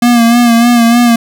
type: tone with vibrato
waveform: square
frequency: 236.1 Hz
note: A#3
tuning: 22 cents sharp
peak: -5 dBFS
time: 0.02-1.16 s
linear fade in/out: 5 ms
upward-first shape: sine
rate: 3.3 Hz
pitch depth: 43 cents each way
effects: none